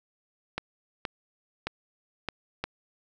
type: clicks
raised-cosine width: 0.3 ms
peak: -14 dBFS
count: 5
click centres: 0.58 / 1.052 / 1.67 / 2.287 / 2.64 s
effects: none